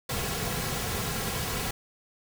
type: noise with comb filter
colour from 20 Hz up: pink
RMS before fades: -31 dBFS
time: 0.09-1.71 s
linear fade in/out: 5 ms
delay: 3.3 ms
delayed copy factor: -0.55
effects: none